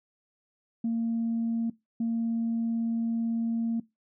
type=tone pair in turn; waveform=sine; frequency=229.5 / 229.5 Hz; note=A#3 / A#3; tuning=-27 / -27 cents; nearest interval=unison; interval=0 cents; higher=neither; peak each=-24 dBFS; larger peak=neither; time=0.84-1.7 / 2-3.8 s; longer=second; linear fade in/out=5 ms; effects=noise-tail reverb RT60 0.2 s tail -21 dB re dry + tanh soft clip ceiling -22 dBFS